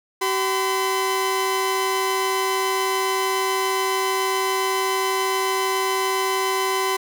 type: tone pair together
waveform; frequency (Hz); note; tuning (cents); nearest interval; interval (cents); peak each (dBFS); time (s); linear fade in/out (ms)
sawtooth; 382 / 1016.3; G4 / B5; -45 / +49; octave + perfect fourth; 1694; -19; 0.21-6.97; 10
effects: none